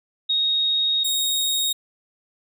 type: tone pair in turn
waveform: sine / sawtooth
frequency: 3747 / 3747 Hz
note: A#7 / A#7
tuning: +8 / +8 cents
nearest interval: unison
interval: 0 cents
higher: neither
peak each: -18 / -17 dBFS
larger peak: second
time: 0.29-1.04 / 1.04-1.73 s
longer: first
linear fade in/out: 10 ms
effects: none